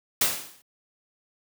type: noise with exponential decay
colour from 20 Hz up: white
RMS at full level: -19 dBFS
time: 0.21-0.62 s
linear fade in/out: 5 ms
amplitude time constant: 87 ms
effects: high-pass 100 Hz 12 dB/octave